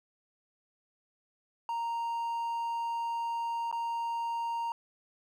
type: tone with dropouts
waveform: triangle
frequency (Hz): 930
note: A#5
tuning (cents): -4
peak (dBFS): -29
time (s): 1.69-4.72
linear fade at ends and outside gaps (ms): 1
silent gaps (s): 3.714-3.726
effects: none